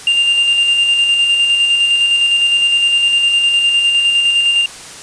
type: tone with tremolo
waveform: triangle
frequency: 2796 Hz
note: F7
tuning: 1 cent sharp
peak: -7 dBFS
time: 0.07-4.66 s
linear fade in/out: 2 ms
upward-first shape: square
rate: 9.8 Hz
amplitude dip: 30%
effects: white hiss -32 dBFS RMS until 5.02 s + resampled to 22050 Hz